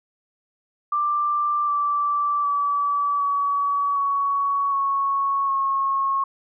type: tone with pitch steps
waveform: sine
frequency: 1181 / 1165.4 / 1150 / 1134.9 / 1119.9 / 1105.1 / 1090.5 Hz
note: D6 / D6 / D6 / C#6 / C#6 / C#6 / C#6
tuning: +9 / -14 / -37 / +40 / +17 / -6 / -29 cents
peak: -19 dBFS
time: 0.92-6.24 s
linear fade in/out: 5 ms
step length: 760 ms
effects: none